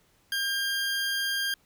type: tone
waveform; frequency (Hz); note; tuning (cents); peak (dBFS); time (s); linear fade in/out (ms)
20% pulse; 1604; G6; +39; -22; 0.32-1.54; 2
effects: pink hiss -65 dBFS RMS until 1.65 s